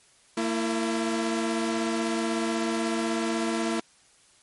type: tone pair together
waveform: sawtooth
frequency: 228.2 / 334.2 Hz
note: A#3 / E4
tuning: -37 / +24 cents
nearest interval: perfect fifth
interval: 661 cents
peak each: -24 dBFS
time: 0.37-3.8 s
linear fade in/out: 5 ms
effects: white hiss -59 dBFS RMS until 4.42 s + MP3 48 kbps